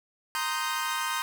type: chord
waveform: sawtooth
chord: C minor seventh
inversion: third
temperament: equal with one note detuned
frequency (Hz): 932.3 / 1046.5 / 1244.5 / 1553.6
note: Bb5 / C6 / Eb6 / G6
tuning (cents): 0 / 0 / 0 / -16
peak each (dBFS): -30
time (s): 0.35-1.22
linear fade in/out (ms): 0
effects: none